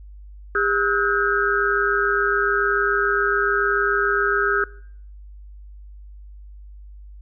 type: tone cluster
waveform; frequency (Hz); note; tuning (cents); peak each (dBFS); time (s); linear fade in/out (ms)
sine; 404 / 1286 / 1465 / 1592; G#4 / E6 / F#6 / G6; -48 / -43 / -18 / +26; -23; 0.55-4.64; 2
effects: noise-tail reverb RT60 0.6 s tail -21 dB re dry + added 50 Hz sine -38 dBFS peak until 7.21 s